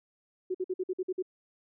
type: tone bursts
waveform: sine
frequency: 370 Hz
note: F#4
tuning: in tune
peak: -28 dBFS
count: 8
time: 0.5-1.225 s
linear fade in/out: 10 ms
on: 46 ms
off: 51 ms
effects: none